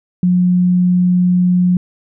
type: tone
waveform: sine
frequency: 179.7 Hz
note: F3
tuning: 50 cents sharp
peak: -9 dBFS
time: 0.23-1.77 s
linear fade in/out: 2 ms
effects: none